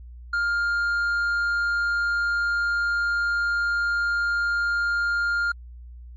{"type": "tone with tanh clipping", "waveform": "sine", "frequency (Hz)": 1405, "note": "F6", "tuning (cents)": 10, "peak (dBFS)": -22, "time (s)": [0.33, 5.52], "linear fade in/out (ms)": 5, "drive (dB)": 4, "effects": ["added 60 Hz sine -39 dBFS peak until 6.16 s", "AAC 64 kbps"]}